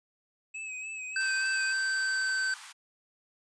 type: tone with vibrato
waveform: square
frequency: 2566 Hz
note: E7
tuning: 47 cents flat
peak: -37 dBFS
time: 0.54-1.73 s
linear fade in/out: 10 ms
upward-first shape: sine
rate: 3.4 Hz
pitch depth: 43 cents each way
type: tone with pitch glide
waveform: square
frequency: 1556 to 1539.9 Hz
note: G6 to G6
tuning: -13 to -31 cents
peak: -28 dBFS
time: 1.16-2.54 s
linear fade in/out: 2 ms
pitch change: -18 cents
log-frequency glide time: 1.69-2.37 s
type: high-pass noise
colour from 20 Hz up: pink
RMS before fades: -47 dBFS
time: 1.19-2.73 s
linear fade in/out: 20 ms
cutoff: 890 Hz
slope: 48 dB/octave
effects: resampled to 22050 Hz